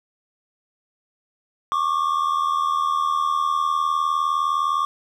triangle tone pair together, 1100.3 / 1180 Hz, C#6 / D6, -13 / +8 cents, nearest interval minor second, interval 121 cents, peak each -20 dBFS, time 1.72-4.85 s, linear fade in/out 0 ms, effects none

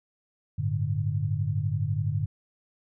sine chord, G suspended second, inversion none, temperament equal, 98 / 110 / 146.83 Hz, G2 / A2 / D3, 0 / 0 / 0 cents, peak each -29 dBFS, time 0.58-2.26 s, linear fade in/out 10 ms, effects none

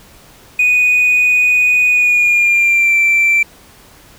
triangle tone with pitch glide, 2479 to 2344 Hz, D#7 to D7, -7 to -4 cents, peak -6 dBFS, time 0.59-3.43 s, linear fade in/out 5 ms, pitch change -97 cents, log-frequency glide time 1.9-2.96 s, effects tanh soft clip ceiling -4 dBFS + pink hiss -43 dBFS RMS until 4.18 s

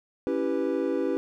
triangle chord, C# half-diminished seventh, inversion none, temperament equal, 277.2 / 329.6 / 392 / 493.9 Hz, C#4 / E4 / G4 / B4, 0 / 0 / 0 / 0 cents, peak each -28 / -28 / -28 / -28 dBFS, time 0.27-1.17 s, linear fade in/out 0 ms, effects none

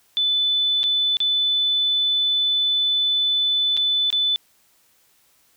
sine tone with dropouts, 3500 Hz, A7, 10 cents flat, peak -17 dBFS, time 0.17-4.36 s, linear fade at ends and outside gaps 0 ms, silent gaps 0.832-0.839 / 1.169-1.203 / 3.768-3.774 / 4.103-4.127 s, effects white hiss -60 dBFS RMS until 5.56 s

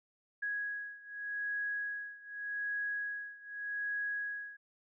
sine beating tone pair, 1661.2 / 1662.04 Hz, G#6 / G#6, 0 / +1 cents, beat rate 0.84 Hz, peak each -38 / -40 dBFS, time 0.42-4.57 s, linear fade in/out 10 ms, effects none

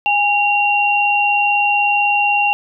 sine tone pair together, 820 / 2758 Hz, G#5 / F7, -22 / -22 cents, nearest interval octave + major sixth, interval 2100 cents, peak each -15 dBFS, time 0.06-2.53 s, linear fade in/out 0 ms, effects none

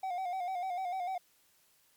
triangle tone with vibrato, 736 Hz, F#5, 9 cents flat, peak -31 dBFS, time 0.03-1.18 s, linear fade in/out 5 ms, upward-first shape square, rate 6.7 Hz, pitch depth 60 cents each way, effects white hiss -68 dBFS RMS until 1.96 s + MP3 96 kbps

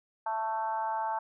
harmonic tone, 221.2 Hz, A3, 9 cents sharp, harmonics 3 / 4 / 5 / 6 / 7, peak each -39 / -30 / -41 / -44 / -45 dBFS, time 0.26-1.19 s, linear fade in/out 5 ms, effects none

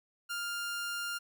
sawtooth tone, 1400 Hz, F6, 4 cents sharp, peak -31 dBFS, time 0.29-1.19 s, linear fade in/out 20 ms, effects none

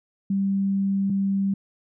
sine tone pair in turn, 196 / 196 Hz, G3 / G3, 0 / 0 cents, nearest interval unison, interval 0 cents, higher neither, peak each -20 dBFS, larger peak neither, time 0.3-1.1 / 1.1-1.54 s, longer first, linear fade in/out 5 ms, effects none

